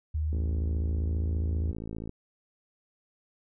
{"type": "tone with pitch glide", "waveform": "sine", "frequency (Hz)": [77.1, 79.5], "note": ["D#2", "D#2"], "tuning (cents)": [-15, 38], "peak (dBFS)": -26, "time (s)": [0.14, 1.72], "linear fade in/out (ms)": 10, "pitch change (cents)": 53, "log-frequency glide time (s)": [0.99, 1.17]}
{"type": "click train", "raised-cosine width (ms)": 3, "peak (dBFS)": -25, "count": 98, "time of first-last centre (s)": [0.33, 2.094], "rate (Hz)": 55}
{"effects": []}